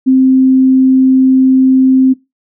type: tone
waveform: sine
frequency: 261.6 Hz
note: C4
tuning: in tune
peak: -4 dBFS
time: 0.06-2.14 s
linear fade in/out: 20 ms
effects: noise-tail reverb RT60 0.2 s tail -18 dB re dry